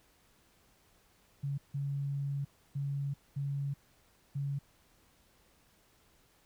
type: tone bursts at uneven times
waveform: sine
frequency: 140.3 Hz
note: C#3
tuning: 21 cents sharp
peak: -32 dBFS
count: 5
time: 1.43-1.58 / 1.74-2.45 / 2.75-3.14 / 3.36-3.74 / 4.35-4.59 s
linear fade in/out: 10 ms
effects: pink hiss -67 dBFS RMS until 6.45 s